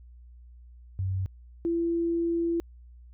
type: tone pair in turn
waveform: sine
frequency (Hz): 94.6 / 337.1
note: F#2 / E4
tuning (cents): +39 / +39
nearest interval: octave + minor seventh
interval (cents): 2200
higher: second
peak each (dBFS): -26 / -24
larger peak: second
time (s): 0.99-1.26 / 1.65-2.6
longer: second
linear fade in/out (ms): 0
effects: added 60 Hz sine -47 dBFS peak until 3.13 s

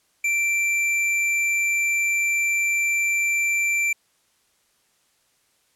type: tone with hard clipping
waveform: sine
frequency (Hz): 2349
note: D7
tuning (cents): 0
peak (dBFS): -21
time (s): 0.24-3.93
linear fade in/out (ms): 5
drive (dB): 10
effects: white hiss -65 dBFS RMS until 5.75 s + low-pass 11000 Hz 12 dB/octave

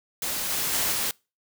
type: noise with level steps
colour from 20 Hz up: white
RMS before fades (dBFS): -29 / -27 / -25 / -27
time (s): 0.22-1.11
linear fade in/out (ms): 2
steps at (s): 0.5 / 0.73 / 0.92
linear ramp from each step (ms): 5
effects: noise-tail reverb RT60 0.3 s tail -26 dB re dry

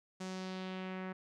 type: tone with low-pass filter sweep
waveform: sawtooth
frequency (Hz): 186.8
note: F#3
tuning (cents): +17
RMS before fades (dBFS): -42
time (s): 0.2-1.13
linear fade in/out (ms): 10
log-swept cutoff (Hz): 7200 to 1800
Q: 1.7
effects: none

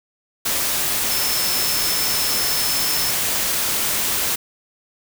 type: tone in noise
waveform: sine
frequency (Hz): 5274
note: E8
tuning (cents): 0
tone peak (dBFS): -24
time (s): 1.1-3.11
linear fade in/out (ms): 10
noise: white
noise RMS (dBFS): -21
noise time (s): 0.45-4.36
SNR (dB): -6
effects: none

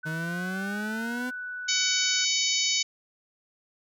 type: tone with pitch glide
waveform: sine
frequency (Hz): 1500 to 1484.5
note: F#6 to F#6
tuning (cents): +23 to +5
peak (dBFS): -33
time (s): 0.03-2.25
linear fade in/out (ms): 10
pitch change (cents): -18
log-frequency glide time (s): 0.49-1.5
type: exponential sweep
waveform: 40% pulse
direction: up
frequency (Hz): 155.56 to 255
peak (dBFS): -30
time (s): 0.05-1.31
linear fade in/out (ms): 20
type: harmonic tone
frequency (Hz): 753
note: F#5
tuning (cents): +30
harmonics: 3 / 4 / 5 / 6 / 7 / 8 / 9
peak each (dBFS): -31 / -31 / -31 / -31 / -31 / -31 / -31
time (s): 1.68-2.83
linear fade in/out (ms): 10
effects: none

